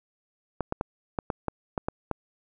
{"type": "clicks", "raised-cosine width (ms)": 1, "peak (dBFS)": -13, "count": 9, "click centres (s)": [0.607, 0.724, 0.811, 1.188, 1.302, 1.483, 1.778, 1.885, 2.113], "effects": []}